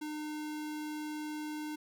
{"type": "tone", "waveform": "square", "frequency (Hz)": 303.5, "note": "D#4", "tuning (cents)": -43, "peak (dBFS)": -38, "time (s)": [0.01, 1.76], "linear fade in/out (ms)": 10, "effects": []}